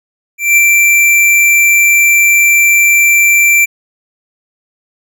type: tone with ADSR envelope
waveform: square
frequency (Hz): 2349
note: D7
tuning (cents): 0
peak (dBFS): -4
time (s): 0.38-3.66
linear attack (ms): 190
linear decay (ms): 19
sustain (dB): -2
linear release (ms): 20
effects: none